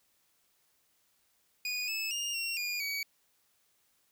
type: tone with pitch steps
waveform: 25% pulse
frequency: 2468 / 2608 / 2826 / 2738 / 2428 / 2264 Hz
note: D#7 / E7 / F7 / F7 / D#7 / C#7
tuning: -15 / -19 / +20 / -35 / -43 / +36 cents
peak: -29 dBFS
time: 1.65-3.03 s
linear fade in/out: 2 ms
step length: 230 ms
effects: white hiss -72 dBFS RMS until 4.11 s